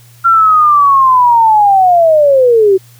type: linear sweep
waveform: sine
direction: down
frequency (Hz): 1376 to 370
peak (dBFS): -4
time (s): 0.24-2.78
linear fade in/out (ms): 20
effects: added 119 Hz sine -39 dBFS peak until 2.99 s + white hiss -45 dBFS RMS until 2.99 s